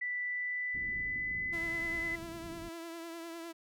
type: tone with pitch glide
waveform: sine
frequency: 1975.5 to 2016 Hz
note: B6 to B6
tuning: 0 to +35 cents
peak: -33 dBFS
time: 0.01-2.16 s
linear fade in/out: 10 ms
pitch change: +35 cents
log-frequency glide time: 0.23-1.57 s
type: low-pass noise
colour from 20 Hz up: pink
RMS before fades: -49 dBFS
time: 0.74-2.69 s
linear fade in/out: 5 ms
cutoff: 330 Hz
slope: 24 dB/octave
type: tone with vibrato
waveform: sawtooth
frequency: 333.6 Hz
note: E4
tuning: 21 cents sharp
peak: -38 dBFS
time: 1.52-3.53 s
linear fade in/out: 20 ms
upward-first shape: triangle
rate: 9.9 Hz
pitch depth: 43 cents each way
effects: none